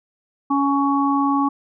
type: harmonic tone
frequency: 279.3 Hz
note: C#4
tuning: 13 cents sharp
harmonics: 1 / 3 / 4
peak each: -18 / -23 / -21 dBFS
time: 0.5-1.49 s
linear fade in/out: 10 ms
effects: none